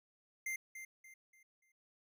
square tone with echo, 2093 Hz, C7, in tune, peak -38 dBFS, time 0.46-0.56 s, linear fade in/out 5 ms, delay 290 ms, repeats 4, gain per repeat -9 dB, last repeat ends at 1.72 s, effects none

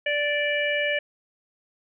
harmonic tone, 585 Hz, D5, 7 cents flat, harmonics 1 / 3 / 4 / 5, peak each -26 / -27 / -28 / -31 dBFS, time 0.06-0.99 s, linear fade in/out 5 ms, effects none

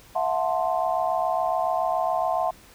sine chord, F# half-diminished seventh, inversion third, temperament equal with one note detuned, 659.3 / 726.4 / 880 / 1046.5 Hz, E5 / F#5 / A5 / C6, 0 / -32 / 0 / 0 cents, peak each -26 / -25 / -30 / -30 dBFS, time 0.15-2.51 s, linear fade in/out 10 ms, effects pink hiss -51 dBFS RMS until 2.74 s

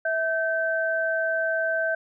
sine tone pair together, 651 / 1548.3 Hz, E5 / G6, -22 / -22 cents, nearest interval octave + minor third, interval 1500 cents, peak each -25 dBFS, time 0.05-1.95 s, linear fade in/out 5 ms, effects none

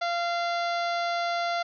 harmonic tone with a mistuned harmonic, 690 Hz, F5, 21 cents flat, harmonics 1 / 2 / 3 / 4 / 5 / 6 / 7 / 8 / 9, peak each -27 / -32 / -36 / -45 / -40 / -42 / -42 / -51 / -52 dBFS, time 0.01-1.63 s, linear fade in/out 10 ms, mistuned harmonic 7, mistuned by -47 cents, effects none

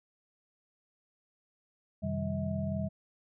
sine tone cluster, 91 / 133.6 / 157.9 / 196.5 / 642 Hz, F#2 / C3 / D#3 / G3 / E5, -28 / +36 / +26 / +4 / -46 cents, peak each -37 / -39 / -39 / -34 / -39 dBFS, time 2.02-2.89 s, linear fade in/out 20 ms, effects none

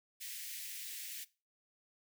white high-pass noise, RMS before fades -45 dBFS, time 0.2-1.25 s, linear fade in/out 20 ms, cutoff 1800 Hz, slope 48 dB/octave, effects noise-tail reverb RT60 0.3 s tail -19 dB re dry

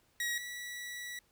sawtooth tone pair in turn, 1905 / 1945 Hz, A#6 / B6, +37 / -27 cents, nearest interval unison, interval 36 cents, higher second, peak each -29 / -37 dBFS, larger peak first, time 0.2-0.38 / 0.38-1.19 s, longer second, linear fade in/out 2 ms, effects pink hiss -70 dBFS RMS until 1.31 s

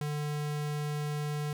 square tone, 148.5 Hz, D3, 20 cents sharp, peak -32 dBFS, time 0.01-1.53 s, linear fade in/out 2 ms, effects none

